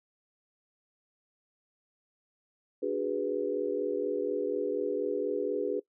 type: chord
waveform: sine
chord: G# half-diminished seventh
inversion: second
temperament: equal with one note detuned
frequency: 293.7 / 370 / 414.1 / 493.9 Hz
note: D4 / F#4 / G#4 / B4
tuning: 0 / 0 / -5 / 0 cents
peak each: -36 / -35 / -32 / -33 dBFS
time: 2.82-5.8 s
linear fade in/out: 10 ms
effects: noise-tail reverb RT60 0.1 s tail -21 dB re dry